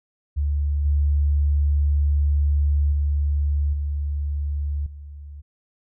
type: tone with level steps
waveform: sine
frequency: 72.5 Hz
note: D2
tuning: 22 cents flat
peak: -19 / -16 / -18 / -22 / -35 dBFS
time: 0.36-5.42 s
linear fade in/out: 20 ms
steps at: 0.85 / 2.92 / 3.73 / 4.86 s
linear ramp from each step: 5 ms
effects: none